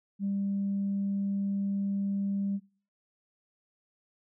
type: tone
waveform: sine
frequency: 198.4 Hz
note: G3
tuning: 21 cents sharp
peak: -27 dBFS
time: 0.19-2.6 s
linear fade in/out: 50 ms
effects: noise-tail reverb RT60 0.4 s tail -20 dB re dry + tanh soft clip ceiling -23 dBFS